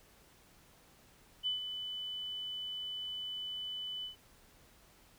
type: tone with ADSR envelope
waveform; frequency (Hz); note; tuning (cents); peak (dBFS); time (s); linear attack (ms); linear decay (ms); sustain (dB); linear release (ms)
sine; 3000; F#7; +23; -30; 1.43-4.16; 36; 130; -8; 120
effects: pink hiss -63 dBFS RMS until 5.18 s